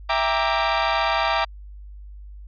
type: chord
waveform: sawtooth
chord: E half-diminished seventh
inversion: none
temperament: equal with one note detuned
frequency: 659.3 / 794.5 / 932.3 / 1174.7 Hz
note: E5 / G5 / Bb5 / D6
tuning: 0 / +23 / 0 / 0 cents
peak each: -21 dBFS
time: 0.09-1.45 s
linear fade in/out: 10 ms
effects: added 50 Hz sine -37 dBFS peak until 2.47 s + resampled to 11025 Hz